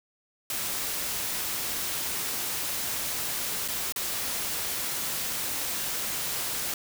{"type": "noise with dropouts", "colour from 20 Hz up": "white", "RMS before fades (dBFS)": -31, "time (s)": [0.5, 6.74], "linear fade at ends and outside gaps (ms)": 2, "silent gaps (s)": [[3.679, 3.684], [3.923, 3.96]], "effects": []}